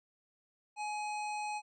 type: harmonic tone with a mistuned harmonic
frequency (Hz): 841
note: G#5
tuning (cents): +22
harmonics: 1 / 3 / 5 / 7 / 9 / 10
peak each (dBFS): -36 / -43 / -52 / -56 / -55 / -56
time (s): 0.76-1.62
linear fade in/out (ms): 50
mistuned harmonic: 10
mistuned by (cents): -29
effects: none